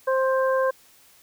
harmonic tone, 526 Hz, C5, 9 cents sharp, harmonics 1 / 2 / 3, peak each -20 / -26 / -30 dBFS, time 0.07-0.71 s, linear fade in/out 10 ms, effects white hiss -55 dBFS RMS until 1.22 s

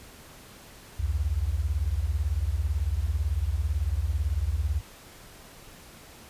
sine beating tone pair, 64.4 / 82.4 Hz, C2 / E2, -27 / 0 cents, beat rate 18 Hz, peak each -27 dBFS, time 0.99-4.81 s, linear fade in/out 10 ms, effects pink hiss -49 dBFS RMS until 6.29 s + resampled to 32000 Hz

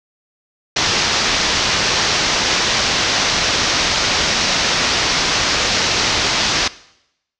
white low-pass noise, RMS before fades -17 dBFS, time 0.76-6.68 s, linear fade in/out 5 ms, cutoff 6100 Hz, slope 48 dB/octave, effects noise-tail reverb RT60 0.8 s tail -19 dB re dry

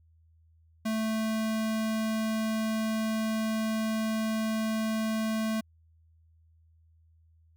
square tone, 220 Hz, A3, in tune, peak -28 dBFS, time 0.85-5.61 s, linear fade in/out 10 ms, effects added 81 Hz sine -59 dBFS peak until 7.56 s

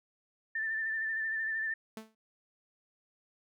sine tone with vibrato, 1778 Hz, A6, 18 cents sharp, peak -31 dBFS, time 0.55-1.74 s, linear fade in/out 5 ms, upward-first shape sine, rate 13 Hz, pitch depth 31 cents each way
sawtooth tone with exponential decay, 220 Hz, A3, in tune, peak -34 dBFS, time 1.97-2.15 s, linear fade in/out 2 ms, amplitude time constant 39 ms
effects none

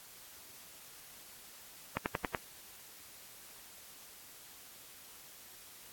slowing click train, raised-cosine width 0.5 ms, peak -15 dBFS, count 5, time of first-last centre 1.97-2.348 s, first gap 89 ms, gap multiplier 1.04, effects white hiss -54 dBFS RMS until 5.92 s + AAC 64 kbps

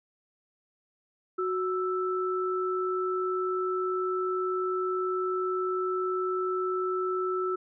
sine tone pair together, 369.5 / 1320.9 Hz, F#4 / E6, -2 / +3 cents, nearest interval octave + minor seventh, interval 2205 cents, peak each -28 / -31 dBFS, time 1.38-7.56 s, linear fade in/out 10 ms, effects none

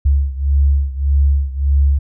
sine beating tone pair, 69.3 / 71 Hz, C#2 / C#2, 0 / +42 cents, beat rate 1.7 Hz, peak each -13 / -16 dBFS, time 0.05-1.99 s, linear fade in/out 10 ms, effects none

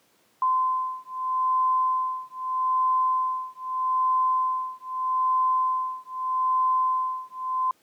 sine beating tone pair, 1030 / 1030.8 Hz, C6 / C6, -28 / -26 cents, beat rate 0.8 Hz, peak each -25 dBFS, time 0.42-7.71 s, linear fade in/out 2 ms, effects pink hiss -63 dBFS RMS until 7.82 s + high-pass 200 Hz 12 dB/octave

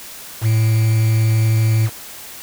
triangle tone with quantisation, 111 Hz, A2, 16 cents sharp, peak -10 dBFS, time 0.41-1.9 s, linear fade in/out 50 ms, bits 5, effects white hiss -35 dBFS RMS until 2.42 s

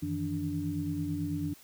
sine tone cluster, 92.1 / 154.6 / 163.7 / 291.9 Hz, F#2 / D#3 / E3 / D4, -7 / -11 / -12 / -10 cents, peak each -38 / -38 / -37 / -33 dBFS, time 0.02-1.54 s, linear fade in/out 10 ms, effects white hiss -56 dBFS RMS until 1.63 s

